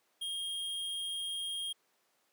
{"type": "tone", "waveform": "square", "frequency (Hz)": 3237, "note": "G#7", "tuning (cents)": -45, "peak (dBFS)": -36, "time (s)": [0.21, 1.73], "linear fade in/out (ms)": 10, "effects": ["pink hiss -73 dBFS RMS until 2.32 s", "high-pass 400 Hz 12 dB/octave"]}